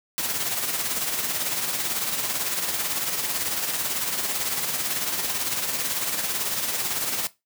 white noise with tremolo, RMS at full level -25 dBFS, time 0.18-7.27 s, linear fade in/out 0 ms, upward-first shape sine, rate 18 Hz, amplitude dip 45%, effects noise-tail reverb RT60 0.2 s tail -17 dB re dry + high-pass 100 Hz 12 dB/octave

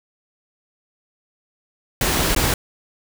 pink noise with dropouts, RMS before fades -19 dBFS, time 2.01-2.54 s, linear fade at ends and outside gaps 2 ms, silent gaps 2.349-2.362 s, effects none

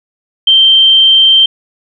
sine tone, 3136 Hz, G7, in tune, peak -3 dBFS, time 0.47-1.46 s, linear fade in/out 5 ms, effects none

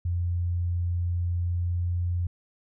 sine tone with pitch glide, 87.31 to 87.87 Hz, F2 to F2, 0 to +11 cents, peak -24 dBFS, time 0.05-2.27 s, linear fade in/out 5 ms, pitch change +11 cents, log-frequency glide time 1.36-2.04 s, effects none

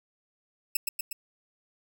5% pulse tone with echo, 2628 Hz, E7, 6 cents flat, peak -14 dBFS, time 0.75-0.77 s, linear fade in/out 5 ms, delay 120 ms, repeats 3, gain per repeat -3 dB, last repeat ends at 1.13 s, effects none

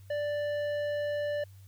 sine tone with tanh clipping, 587.3 Hz, D5, in tune, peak -31 dBFS, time 0.1-1.44 s, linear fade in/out 5 ms, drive 11 dB, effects added 97 Hz sine -49 dBFS peak until 1.67 s + white hiss -65 dBFS RMS until 1.67 s

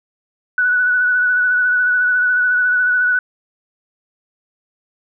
sine tone with vibrato, 1481 Hz, F#6, 1 cent sharp, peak -12 dBFS, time 0.58-3.19 s, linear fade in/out 2 ms, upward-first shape sine, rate 14 Hz, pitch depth 25 cents each way, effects none

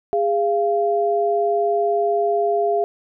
sine tone pair together, 410 / 689.5 Hz, G#4 / F5, -22 / -22 cents, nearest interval major sixth, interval 900 cents, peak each -19 dBFS, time 0.13-2.84 s, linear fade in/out 0 ms, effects none

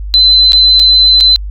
sine tone with dropouts, 4046 Hz, B7, 41 cents sharp, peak -3 dBFS, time 0.14-1.36 s, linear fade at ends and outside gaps 0 ms, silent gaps 0.521-0.532 / 0.795-0.799 / 1.203-1.208 s, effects added 50 Hz sine -18 dBFS peak until 1.5 s

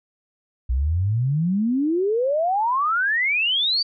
sine exponential sweep, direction up, 59.2 to 4699 Hz, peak -18 dBFS, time 0.69-3.83 s, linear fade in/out 10 ms, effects none

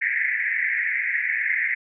white band-pass noise, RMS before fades -24 dBFS, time 0.01-1.75 s, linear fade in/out 10 ms, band 1700 to 2200 Hz, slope 96 dB/octave, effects none

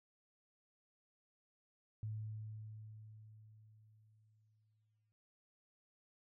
sine tone with exponential decay, 108.2 Hz, A2, 29 cents flat, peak -39 dBFS, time 2.03-5.12 s, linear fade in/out 0 ms, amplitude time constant 670 ms, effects none

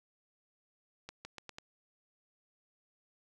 accelerating click train, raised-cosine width 0.2 ms, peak -27 dBFS, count 5, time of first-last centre 1.09-1.585 s, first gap 160 ms, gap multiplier 0.83, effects none

